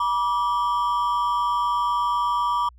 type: ring-modulated tone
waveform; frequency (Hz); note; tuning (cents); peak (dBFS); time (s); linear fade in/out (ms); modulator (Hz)
triangle; 1068; C6; +35; -15; 0-2.69; 5; 100
effects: added 60 Hz sine -47 dBFS peak until 2.78 s